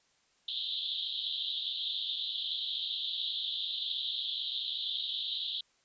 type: band-pass noise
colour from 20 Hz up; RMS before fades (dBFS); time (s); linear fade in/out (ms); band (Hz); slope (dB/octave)
pink; -36; 0.48-5.61; 5; 3200 to 4000; 96
effects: white hiss -70 dBFS RMS until 5.84 s + resampled to 16000 Hz